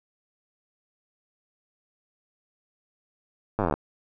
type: slowing click train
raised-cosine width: 1 ms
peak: -11 dBFS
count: 14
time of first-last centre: 3.59-3.74 s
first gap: 9 ms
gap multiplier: 1.04
effects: none